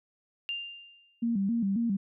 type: tone with exponential decay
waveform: sine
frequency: 2794 Hz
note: F7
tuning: in tune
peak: -29 dBFS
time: 0.49-1.23 s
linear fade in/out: 0 ms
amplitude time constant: 160 ms
type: tone with vibrato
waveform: sine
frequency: 213.8 Hz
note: A3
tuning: 49 cents flat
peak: -25 dBFS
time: 1.22-1.97 s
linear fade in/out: 10 ms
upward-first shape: square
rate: 3.7 Hz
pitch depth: 150 cents each way
effects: none